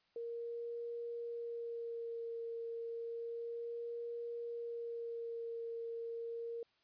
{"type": "tone with vibrato", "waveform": "sine", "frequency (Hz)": 466.2, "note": "A#4", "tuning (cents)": 0, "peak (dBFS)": -40, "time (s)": [0.16, 6.63], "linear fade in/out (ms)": 2, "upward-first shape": "sine", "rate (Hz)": 0.31, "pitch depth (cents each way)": 16, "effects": ["white hiss -75 dBFS RMS until 6.83 s", "resampled to 11025 Hz"]}